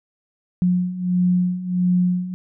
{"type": "beating tone pair", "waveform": "sine", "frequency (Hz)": [178.9, 180.4], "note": ["F3", "F#3"], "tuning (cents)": [42, -44], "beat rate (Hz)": 1.5, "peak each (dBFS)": [-22, -18], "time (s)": [0.62, 2.34], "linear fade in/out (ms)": 0, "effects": []}